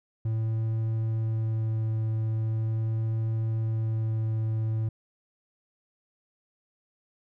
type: tone with vibrato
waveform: triangle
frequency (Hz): 111.1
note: A2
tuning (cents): +17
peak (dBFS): -23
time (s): 0.25-4.89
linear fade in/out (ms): 5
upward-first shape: sine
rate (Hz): 0.41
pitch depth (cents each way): 9
effects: none